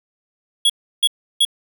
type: tone bursts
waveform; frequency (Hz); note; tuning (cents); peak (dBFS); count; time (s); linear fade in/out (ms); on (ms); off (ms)
square; 3343; G#7; +11; -12; 3; 0.65-1.451; 5; 47; 330
effects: none